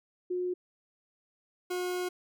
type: tone pair in turn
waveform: sine / 40% pulse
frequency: 360.9 / 360.9 Hz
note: F#4 / F#4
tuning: -43 / -43 cents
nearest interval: unison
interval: 0 cents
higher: neither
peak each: -29 / -30 dBFS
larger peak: first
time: 0.3-0.54 / 1.7-2.09 s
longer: second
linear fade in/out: 10 ms
effects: none